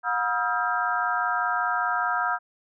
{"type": "tone cluster", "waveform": "sine", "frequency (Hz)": [722, 963, 1268, 1373, 1594], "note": ["F#5", "B5", "D#6", "F6", "G6"], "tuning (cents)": [-43, -44, 32, -30, 28], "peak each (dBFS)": -29, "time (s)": [0.03, 2.39], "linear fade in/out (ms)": 50, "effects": []}